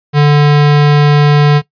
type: tone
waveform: square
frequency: 146.83 Hz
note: D3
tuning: in tune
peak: -5 dBFS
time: 0.13-1.62 s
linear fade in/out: 50 ms
effects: noise-tail reverb RT60 0.1 s tail -19 dB re dry + resampled to 11025 Hz